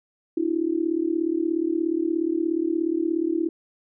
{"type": "tone with amplitude modulation", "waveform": "sine", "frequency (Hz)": 329.6, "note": "E4", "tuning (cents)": 0, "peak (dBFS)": -17, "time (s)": [0.37, 3.49], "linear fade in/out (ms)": 5, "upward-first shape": "sine", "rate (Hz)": 36.9, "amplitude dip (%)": 90, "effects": []}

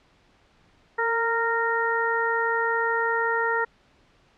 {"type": "harmonic tone with a mistuned harmonic", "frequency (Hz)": 462.7, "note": "A#4", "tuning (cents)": -13, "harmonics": [1, 2, 3, 4], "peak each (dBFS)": [-27, -27, -27, -27], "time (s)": [0.98, 3.65], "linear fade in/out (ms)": 10, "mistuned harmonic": 1, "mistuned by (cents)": -23, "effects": ["pink hiss -60 dBFS RMS until 4.37 s", "low-pass 4000 Hz 12 dB/octave"]}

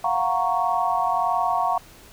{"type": "chord", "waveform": "sine", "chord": "Gb major seventh", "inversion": "third", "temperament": "equal", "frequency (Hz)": [698.5, 740, 932.3, 1108.7], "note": ["F5", "Gb5", "Bb5", "Db6"], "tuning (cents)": [0, 0, 0, 0], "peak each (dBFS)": -25, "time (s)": [0.04, 1.78], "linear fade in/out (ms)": 5, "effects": ["pink hiss -48 dBFS RMS until 2.12 s"]}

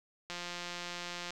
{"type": "click train", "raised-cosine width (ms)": 0.2, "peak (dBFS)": -23, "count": 177, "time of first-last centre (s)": [0.3, 1.306], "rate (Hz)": 175, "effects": []}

